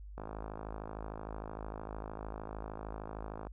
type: click train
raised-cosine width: 1 ms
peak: -28 dBFS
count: 176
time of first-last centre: 0.18-3.469 s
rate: 53.2 Hz
effects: added 50 Hz sine -45 dBFS peak until 3.52 s